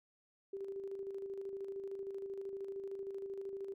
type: tone with tremolo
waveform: sine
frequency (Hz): 392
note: G4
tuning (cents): 0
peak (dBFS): -39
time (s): 0.53-3.74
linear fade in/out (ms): 5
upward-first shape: square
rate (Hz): 13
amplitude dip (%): 40
effects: none